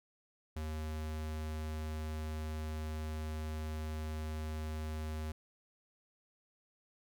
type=tone; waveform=square; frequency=77.78 Hz; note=D#2; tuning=in tune; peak=-38 dBFS; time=0.56-5.32 s; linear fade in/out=5 ms; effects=none